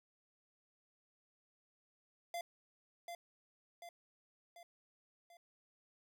square tone with echo, 689 Hz, F5, 24 cents flat, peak -40 dBFS, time 2.34-2.41 s, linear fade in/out 2 ms, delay 740 ms, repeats 4, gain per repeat -5 dB, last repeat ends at 5.37 s, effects none

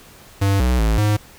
square tone with pitch steps, 98.7 / 62.3 / 54.6 / 105.1 Hz, G2 / B1 / A1 / G#2, +12 / +16 / -13 / +21 cents, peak -15 dBFS, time 0.41-1.17 s, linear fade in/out 10 ms, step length 190 ms, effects pink hiss -45 dBFS RMS until 1.38 s

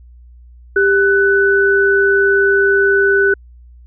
sine tone pair together, 395.7 / 1494 Hz, G4 / F#6, +16 / +16 cents, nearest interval octave + major seventh, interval 2300 cents, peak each -12 dBFS, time 0.76-3.34 s, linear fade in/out 5 ms, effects added 60 Hz sine -38 dBFS peak until 3.86 s

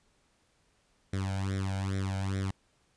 sawtooth tone with flanger, 96.5 Hz, G2, 27 cents flat, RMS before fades -32 dBFS, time 1.13-2.51 s, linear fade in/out 5 ms, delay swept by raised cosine 0.53 to 1.34 ms, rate 2.4 Hz, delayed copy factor +0.9, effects pink hiss -70 dBFS RMS until 2.96 s + resampled to 22050 Hz

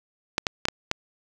clicks, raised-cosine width 0.2 ms, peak -5 dBFS, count 5, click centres 0.381 / 0.468 / 0.654 / 0.685 / 0.914 s, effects none

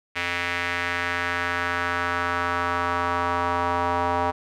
square tone with band-pass filter sweep, 87.31 Hz, F2, in tune, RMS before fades -25 dBFS, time 0.15-4.32 s, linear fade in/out 20 ms, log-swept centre 2200 to 900 Hz, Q 2.3, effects none

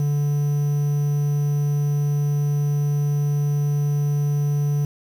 triangle tone with quantisation, 145.2 Hz, D3, 19 cents flat, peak -16 dBFS, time 0-4.85 s, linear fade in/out 2 ms, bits 7, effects none

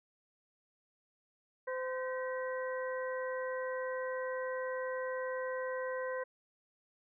harmonic tone with a mistuned harmonic, 514 Hz, C5, 31 cents flat, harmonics 1 / 2 / 3 / 4, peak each -36 / -43 / -45 / -46 dBFS, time 1.67-6.24 s, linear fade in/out 10 ms, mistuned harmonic 4, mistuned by -120 cents, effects none

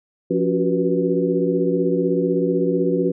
sine tone cluster, 175.6 / 279.7 / 362.8 / 378.7 / 487.8 Hz, F3 / C#4 / F#4 / F#4 / B4, +10 / +16 / -34 / +40 / -21 cents, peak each -23 dBFS, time 0.3-3.12 s, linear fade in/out 10 ms, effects none

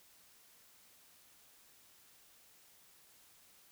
silence, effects white hiss -64 dBFS RMS until 3.71 s

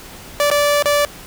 sawtooth tone with dropouts, 582 Hz, D5, 16 cents flat, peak -9 dBFS, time 0.4-1.05 s, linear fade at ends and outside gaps 0 ms, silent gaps 0.501-0.514 / 0.824-0.857 s, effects pink hiss -37 dBFS RMS until 1.26 s

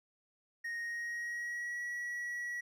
triangle tone with pitch glide, 1864.7 to 1928.2 Hz, A#6 to B6, 0 to -42 cents, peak -35 dBFS, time 0.64-2.61 s, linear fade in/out 10 ms, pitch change +58 cents, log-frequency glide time 0.78-1.82 s, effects none

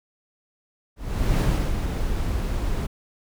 brown noise with ADSR envelope, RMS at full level -18 dBFS, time 0.96-2.87 s, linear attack 440 ms, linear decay 330 ms, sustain -7 dB, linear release 12 ms, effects none

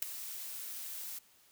blue noise with ADSR envelope, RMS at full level -27 dBFS, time 0.02-1.19 s, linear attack 6 ms, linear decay 4 ms, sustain -16 dB, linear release 9 ms, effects white hiss -65 dBFS RMS until 1.51 s

